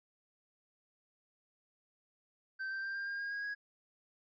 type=tone with pitch steps; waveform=triangle; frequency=1552 / 1566.4 / 1581 / 1595.6 / 1610.4 / 1625.4 / 1640.5 / 1655.7 Hz; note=G6 / G6 / G6 / G6 / G6 / G#6 / G#6 / G#6; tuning=-18 / -2 / +14 / +30 / +46 / -38 / -22 / -6 cents; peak=-35 dBFS; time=2.59-3.55 s; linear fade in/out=20 ms; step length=120 ms; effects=resampled to 16000 Hz